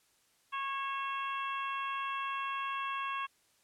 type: harmonic tone with a mistuned harmonic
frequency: 548 Hz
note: C#5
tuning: 20 cents flat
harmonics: 2 / 3 / 4 / 5 / 6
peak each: -35 / -43 / -48 / -42 / -48 dBFS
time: 0.52-3.27 s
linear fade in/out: 20 ms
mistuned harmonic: 5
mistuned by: -25 cents
effects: white hiss -70 dBFS RMS until 3.63 s + low-pass 11000 Hz 12 dB/octave